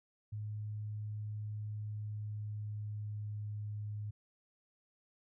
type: tone with pitch glide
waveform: sine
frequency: 105.9 to 104.87 Hz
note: G#2 to G#2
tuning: +34 to +17 cents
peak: -38 dBFS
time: 0.32-4.11 s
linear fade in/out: 10 ms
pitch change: -17 cents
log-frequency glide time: 1.74-3.48 s
effects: none